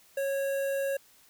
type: tone with notch filter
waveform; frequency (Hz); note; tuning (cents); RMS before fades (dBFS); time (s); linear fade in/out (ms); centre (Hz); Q
square; 550; C#5; -14; -30; 0.17-0.97; 5; 4600; 0.68
effects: white hiss -60 dBFS RMS until 1.29 s